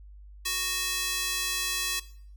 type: tone with high-pass filter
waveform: square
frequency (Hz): 370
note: F#4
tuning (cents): 0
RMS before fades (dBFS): -30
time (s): 0.45-2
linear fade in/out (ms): 10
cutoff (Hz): 2900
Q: 0.64
effects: noise-tail reverb RT60 0.6 s tail -18 dB re dry + added 50 Hz sine -45 dBFS peak until 2.36 s